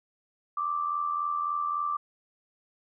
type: tone with amplitude modulation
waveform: sine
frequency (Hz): 1174.7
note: D6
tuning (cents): 0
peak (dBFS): -24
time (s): 0.57-1.97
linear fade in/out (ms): 5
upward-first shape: sine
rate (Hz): 83.6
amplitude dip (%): 60
effects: none